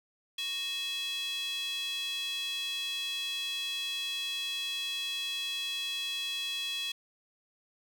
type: tone with high-pass filter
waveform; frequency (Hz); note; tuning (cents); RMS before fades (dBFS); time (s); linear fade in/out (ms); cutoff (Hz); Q
square; 370; F#4; 0; -35; 0.38-6.92; 5; 3100; 9.1
effects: none